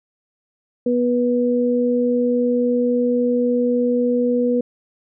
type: tone pair together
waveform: sine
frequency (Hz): 244.6 / 488.3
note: B3 / B4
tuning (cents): -16 / -20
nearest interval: octave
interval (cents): 1196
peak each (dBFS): -18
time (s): 0.86-4.61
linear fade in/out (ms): 5
effects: none